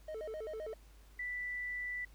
triangle tone with vibrato, 523.3 Hz, C5, in tune, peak -38 dBFS, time 0.08-0.74 s, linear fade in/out 5 ms, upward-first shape square, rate 7.7 Hz, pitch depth 300 cents each way
sine tone, 1975.5 Hz, B6, in tune, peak -37 dBFS, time 1.19-2.05 s, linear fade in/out 5 ms
effects added 51 Hz sine -56 dBFS peak until 2.14 s + pink hiss -66 dBFS RMS until 2.14 s

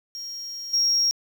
triangle tone with level steps, 5590 Hz, F8, 1 cent sharp, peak -31 / -16 dBFS, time 0.15-1.11 s, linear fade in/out 0 ms, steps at 0.73 s, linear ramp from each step 10 ms, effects tanh soft clip ceiling -14 dBFS + 8-bit

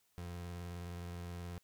30% pulse tone with vibrato, 87.31 Hz, F2, in tune, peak -40 dBFS, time 0.18-1.58 s, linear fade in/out 0 ms, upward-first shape sine, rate 19 Hz, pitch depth 33 cents each way, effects white hiss -75 dBFS RMS until 1.63 s

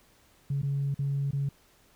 sine tone with dropouts, 139.7 Hz, C#3, 14 cents sharp, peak -25 dBFS, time 0.5-1.49 s, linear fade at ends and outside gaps 5 ms, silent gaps 0.618-0.63 / 0.944-0.99 / 1.31-1.33 s, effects tanh soft clip ceiling -22 dBFS + pink hiss -62 dBFS RMS until 1.95 s

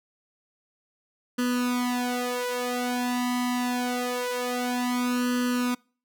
sawtooth tone with flanger, 246.9 Hz, B3, in tune, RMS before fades -27 dBFS, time 1.38-5.75 s, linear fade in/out 10 ms, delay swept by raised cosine 0.66 to 3.06 ms, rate 0.25 Hz, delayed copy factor +1, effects noise-tail reverb RT60 0.4 s tail -26 dB re dry

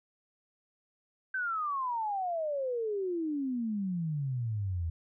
sine exponential sweep, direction down, 1562 to 80 Hz, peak -30 dBFS, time 1.34-4.9 s, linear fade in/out 5 ms, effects none

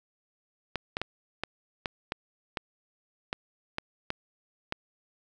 clicks, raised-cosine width 0.3 ms, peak -14 dBFS, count 11, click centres 0.757 / 0.969 / 1.016 / 1.436 / 1.858 / 2.121 / 2.572 / 3.329 / 3.784 / 4.104 / 4.724 s, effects none

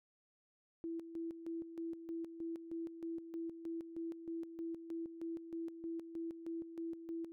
sine tone with tremolo, 331.5 Hz, E4, 10 cents sharp, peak -39 dBFS, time 0.84-7.32 s, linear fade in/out 0 ms, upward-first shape square, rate 3.2 Hz, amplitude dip 65%, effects none

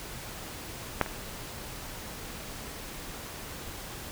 clicks, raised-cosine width 0.5 ms, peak -7 / -22 dBFS, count 2, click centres 1.013 / 1.062 s, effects pink hiss -41 dBFS RMS until 4.11 s

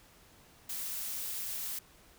blue noise, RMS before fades -38 dBFS, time 0.69-1.79 s, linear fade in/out 5 ms, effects pink hiss -60 dBFS RMS until 2.18 s

